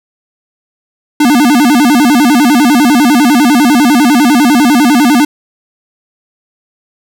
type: tone with vibrato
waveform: square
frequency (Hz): 267.8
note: C4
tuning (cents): +40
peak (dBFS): -5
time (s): 1.2-5.25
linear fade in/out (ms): 5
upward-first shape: square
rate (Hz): 10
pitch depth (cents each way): 190
effects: none